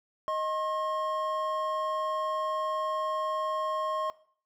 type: tone pair together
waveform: triangle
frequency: 624.1 / 1074 Hz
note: D#5 / C6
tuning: +5 / +45 cents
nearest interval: major sixth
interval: 940 cents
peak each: -30 / -28 dBFS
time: 0.28-4.1 s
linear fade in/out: 0 ms
effects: noise-tail reverb RT60 0.5 s tail -19 dB re dry